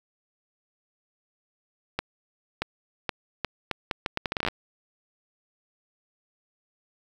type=accelerating click train; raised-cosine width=0.3 ms; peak=-10 dBFS; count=17; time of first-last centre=1.99-4.485 s; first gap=630 ms; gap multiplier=0.75; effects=7-bit